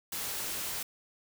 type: noise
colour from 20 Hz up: white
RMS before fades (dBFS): -36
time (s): 0.12-0.83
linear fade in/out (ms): 5
effects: none